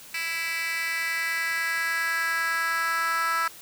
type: tone with high-pass filter sweep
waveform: 10% pulse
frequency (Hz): 330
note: E4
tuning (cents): +2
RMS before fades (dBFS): -27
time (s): 0.14-3.48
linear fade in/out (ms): 5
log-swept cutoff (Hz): 2400 to 1300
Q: 3.4
effects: white hiss -46 dBFS RMS until 3.61 s